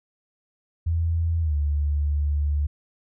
sine tone with pitch glide, 83 to 73.1 Hz, E2 to D2, +12 to -7 cents, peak -20 dBFS, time 0.86-2.67 s, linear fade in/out 10 ms, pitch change -219 cents, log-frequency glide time 1.41-1.55 s, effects none

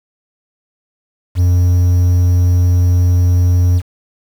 triangle tone with quantisation, 88.9 Hz, F2, 31 cents sharp, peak -6 dBFS, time 1.35-3.82 s, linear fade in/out 50 ms, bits 6, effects none

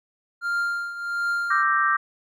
triangle tone with tremolo, 1396.9 Hz, F6, in tune, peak -19 dBFS, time 0.41-1.65 s, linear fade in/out 50 ms, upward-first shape triangle, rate 1.4 Hz, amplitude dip 75%
sine chord, E half-diminished seventh, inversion third, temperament equal, 1174.7 / 1318.5 / 1568 / 1864.7 Hz, D6 / E6 / G6 / Bb6, 0 / 0 / 0 / 0 cents, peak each -21 / -27 / -23 / -27 dBFS, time 1.5-1.97 s, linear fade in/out 10 ms
effects none

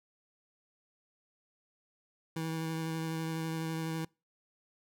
25% pulse tone with vibrato, 161.6 Hz, E3, 34 cents flat, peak -30 dBFS, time 2.36-4.05 s, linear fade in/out 5 ms, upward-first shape sine, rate 12 Hz, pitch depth 13 cents each way, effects noise-tail reverb RT60 0.3 s tail -26 dB re dry

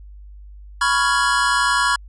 square chord, C# dominant seventh, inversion third, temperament equal with one note detuned, 987.8 / 1108.7 / 1396.9 / 1669.9 Hz, B5 / C#6 / E#6 / G#6, 0 / 0 / 0 / +9 cents, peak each -22 dBFS, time 0.81-1.96 s, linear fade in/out 5 ms, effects added 50 Hz sine -37 dBFS peak until 2.08 s + resampled to 24000 Hz

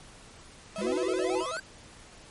35% pulse tone with vibrato, 573 Hz, D5, 43 cents flat, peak -33 dBFS, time 0.76-1.57 s, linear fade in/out 0 ms, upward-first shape square, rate 9.3 Hz, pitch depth 210 cents each way
square exponential sweep, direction up, 186.2 to 1594 Hz, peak -34 dBFS, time 0.78-1.6 s, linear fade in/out 5 ms
sine chord, E suspended second, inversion none, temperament equal, 329.6 / 370 / 493.9 Hz, E4 / F#4 / B4, 0 / 0 / 0 cents, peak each -34 / -29 / -32 dBFS, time 0.8-1.45 s, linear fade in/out 50 ms
effects pink hiss -51 dBFS RMS until 2.3 s + MP3 48 kbps

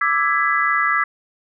sine chord, E dominant seventh, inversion third, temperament equal with one note detuned, 1174.7 / 1318.5 / 1661.2 / 1993.9 Hz, D6 / E6 / G#6 / B6, 0 / 0 / 0 / +16 cents, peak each -21 dBFS, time 0.01-1.04 s, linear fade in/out 5 ms, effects none

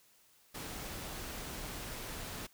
pink noise, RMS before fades -43 dBFS, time 0.54-2.47 s, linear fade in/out 10 ms, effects white hiss -66 dBFS RMS until 2.53 s

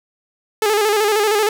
sawtooth tone with vibrato, 422 Hz, G#4, 28 cents sharp, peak -10 dBFS, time 0.62-1.49 s, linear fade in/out 2 ms, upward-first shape square, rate 13 Hz, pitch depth 56 cents each way, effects none

